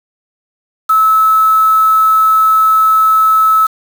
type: tone with quantisation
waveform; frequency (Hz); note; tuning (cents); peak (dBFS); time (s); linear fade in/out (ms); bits
sine; 1300; E6; -24; -6; 0.89-3.67; 10; 4
effects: none